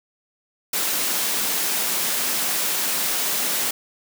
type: high-pass noise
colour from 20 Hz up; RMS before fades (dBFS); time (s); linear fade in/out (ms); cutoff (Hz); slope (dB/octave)
white; -23; 0.73-3.71; 5; 160; 48
effects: none